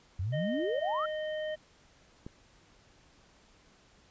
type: exponential sweep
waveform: sine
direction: up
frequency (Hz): 84.1 to 1396.9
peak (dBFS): -30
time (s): 0.19-1.06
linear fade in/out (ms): 5
type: harmonic tone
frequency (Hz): 617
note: D#5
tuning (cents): -15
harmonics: 1 / 3 / 5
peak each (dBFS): -33 / -43 / -47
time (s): 0.32-1.56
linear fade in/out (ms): 20
type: click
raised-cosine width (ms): 3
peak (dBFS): -29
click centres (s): 2.265
effects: pink hiss -62 dBFS RMS until 4.1 s + resampled to 16000 Hz